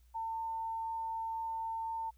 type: tone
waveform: sine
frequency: 901 Hz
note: A5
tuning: 41 cents sharp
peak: -35 dBFS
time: 0.14-2.11 s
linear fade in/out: 20 ms
effects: added 60 Hz sine -60 dBFS peak until 2.17 s + white hiss -75 dBFS RMS until 2.17 s